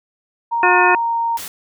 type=tone with pitch glide; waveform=sine; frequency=932.3 to 926.4 Hz; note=A#5 to A#5; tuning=0 to -11 cents; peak=-16 dBFS; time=0.51-1.38 s; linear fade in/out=20 ms; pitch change=-11 cents; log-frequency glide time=0.88-1.16 s
type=harmonic tone; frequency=359.8 Hz; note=F#4; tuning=48 cents flat; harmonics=1 / 2 / 3 / 4 / 5 / 7; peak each=-18 / -18 / -18 / -18 / -18 / -18 dBFS; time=0.63-0.95 s; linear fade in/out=2 ms
type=noise; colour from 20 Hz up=white; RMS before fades=-30 dBFS; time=1.37-1.48 s; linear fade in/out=2 ms
effects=none